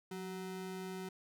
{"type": "ring-modulated tone", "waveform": "square", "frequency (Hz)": 280, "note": "C#4", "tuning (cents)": 18, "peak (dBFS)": -39, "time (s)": [0.11, 1.09], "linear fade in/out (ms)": 5, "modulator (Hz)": 98, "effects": []}